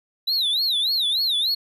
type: tone with vibrato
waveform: triangle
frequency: 3866 Hz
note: B7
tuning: 38 cents flat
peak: -18 dBFS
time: 0.27-1.55 s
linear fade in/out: 10 ms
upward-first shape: sine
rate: 3.4 Hz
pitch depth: 210 cents each way
effects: none